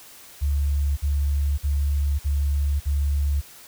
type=tone bursts; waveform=sine; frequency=71.4 Hz; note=D2; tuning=48 cents flat; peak=-19 dBFS; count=5; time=0.41-3.414 s; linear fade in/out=20 ms; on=560 ms; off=51 ms; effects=white hiss -46 dBFS RMS until 3.67 s